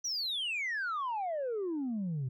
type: exponential sweep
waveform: sine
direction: down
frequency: 6010 to 122.6 Hz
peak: -30 dBFS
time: 0.04-2.29 s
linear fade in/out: 10 ms
effects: tanh soft clip ceiling -30 dBFS